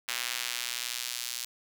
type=tone with high-pass filter sweep; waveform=square; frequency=60.8 Hz; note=B1; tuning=26 cents flat; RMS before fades=-35 dBFS; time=0.08-1.45 s; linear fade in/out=5 ms; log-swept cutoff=2200 to 4400 Hz; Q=0.89; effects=none